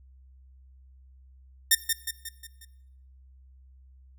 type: tone with echo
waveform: 5% pulse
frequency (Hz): 1821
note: A#6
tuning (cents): -41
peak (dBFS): -6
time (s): 1.71-1.75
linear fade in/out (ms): 5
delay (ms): 180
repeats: 5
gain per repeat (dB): -6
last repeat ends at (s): 2.65
effects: noise-tail reverb RT60 0.8 s tail -17 dB re dry + added 65 Hz sine -51 dBFS peak until 4.18 s